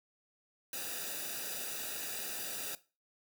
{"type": "noise with comb filter", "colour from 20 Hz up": "white", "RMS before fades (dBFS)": -40, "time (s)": [0.73, 2.75], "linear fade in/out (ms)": 2, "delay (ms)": 0.93, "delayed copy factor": -0.8, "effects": ["noise-tail reverb RT60 0.3 s tail -17 dB re dry"]}